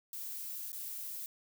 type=noise with dropouts; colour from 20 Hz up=violet; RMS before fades=-42 dBFS; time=0.13-1.26 s; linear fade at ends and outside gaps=1 ms; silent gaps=0.719-0.729 s; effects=none